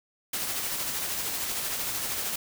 white noise with tremolo, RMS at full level -30 dBFS, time 0.33-2.36 s, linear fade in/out 5 ms, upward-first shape sine, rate 13 Hz, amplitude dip 30%, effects none

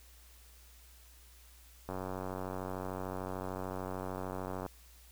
click train, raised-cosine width 1 ms, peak -25 dBFS, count 260, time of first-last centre 1.89-4.663 s, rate 93.4 Hz, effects added 60 Hz sine -57 dBFS peak until 5.11 s + white hiss -61 dBFS RMS until 5.11 s

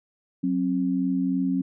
sine tone pair together, 185 / 268.2 Hz, F#3 / C4, 0 / +43 cents, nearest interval tritone, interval 643 cents, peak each -26 / -23 dBFS, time 0.43-1.62 s, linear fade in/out 10 ms, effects none

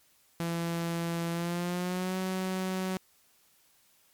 sawtooth tone with pitch glide, 168.6 to 187.07 Hz, E3 to F#3, +39 to +19 cents, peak -26 dBFS, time 0.4-2.97 s, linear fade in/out 0 ms, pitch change +180 cents, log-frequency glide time 1.31-2.17 s, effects white hiss -65 dBFS RMS until 4.13 s + MP3 96 kbps

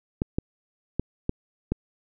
clicks, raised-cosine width 3 ms, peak -11 dBFS, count 5, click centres 0.219 / 0.385 / 0.996 / 1.294 / 1.72 s, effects none

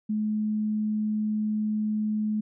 sine tone, 213.6 Hz, G#3, 49 cents sharp, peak -24 dBFS, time 0.09-2.41 s, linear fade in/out 10 ms, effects none

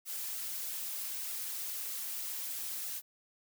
blue noise with flanger, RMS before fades -39 dBFS, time 0.05-3.02 s, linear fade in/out 50 ms, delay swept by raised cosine 1.4 to 5.7 ms, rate 3.2 Hz, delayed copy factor +0.65, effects none

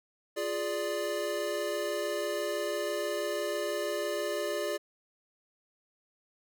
square chord, D diminished, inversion first, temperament equal, 349.2 / 415.3 / 587.3 Hz, F4 / Ab4 / D5, 0 / 0 / 0 cents, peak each -38 / -36 / -34 dBFS, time 0.36-4.78 s, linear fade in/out 20 ms, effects none

